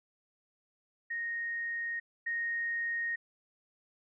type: tone pair in turn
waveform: sine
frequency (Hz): 1862 / 1862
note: A#6 / A#6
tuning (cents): -2 / -2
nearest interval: unison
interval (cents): 0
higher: neither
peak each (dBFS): -33 / -31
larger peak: second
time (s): 1.1-2 / 2.26-3.16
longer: neither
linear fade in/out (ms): 10
effects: none